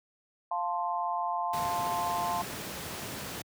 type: chord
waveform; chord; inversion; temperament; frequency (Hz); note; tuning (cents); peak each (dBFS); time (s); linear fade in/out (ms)
sine; F major; none; equal; 698.5 / 880 / 1046.5; F5 / A5 / C6; 0 / 0 / 0; -33; 0.51-2.42; 5
type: noise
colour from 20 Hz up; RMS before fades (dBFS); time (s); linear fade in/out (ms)
pink; -38; 1.53-3.42; 5
effects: high-pass 100 Hz 12 dB/octave